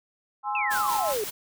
sine chord, Ab augmented, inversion none, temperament equal, 830.6 / 1046.5 / 1318.5 Hz, Ab5 / C6 / E6, 0 / 0 / 0 cents, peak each -28 / -31 / -34 dBFS, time 0.43-1.15 s, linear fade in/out 50 ms
sine exponential sweep, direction down, 2715 to 396.5 Hz, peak -26 dBFS, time 0.55-1.24 s, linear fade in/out 2 ms
white noise with tremolo, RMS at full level -32 dBFS, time 0.7-1.31 s, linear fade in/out 20 ms, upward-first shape sine, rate 5.2 Hz, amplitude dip 40%
effects none

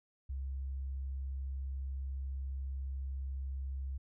sine tone, 67.1 Hz, C2, 44 cents sharp, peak -36 dBFS, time 0.29-3.98 s, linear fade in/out 10 ms, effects none

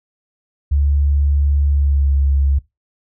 sine tone with pitch glide, 71.4 to 69.33 Hz, D2 to C#2, -48 to +1 cents, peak -12 dBFS, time 0.71-2.59 s, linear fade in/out 10 ms, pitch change -51 cents, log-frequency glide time 1.7-2.14 s, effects noise-tail reverb RT60 0.2 s tail -20 dB re dry

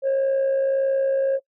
sine tone with amplitude modulation, 541 Hz, C#5, 42 cents flat, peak -14 dBFS, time 0.02-1.4 s, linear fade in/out 50 ms, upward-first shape sine, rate 61.7 Hz, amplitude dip 40%, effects noise-tail reverb RT60 0.1 s tail -26 dB re dry + tanh soft clip ceiling -16 dBFS

